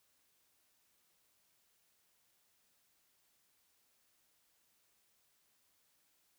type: silence
effects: white hiss -75 dBFS RMS until 6.38 s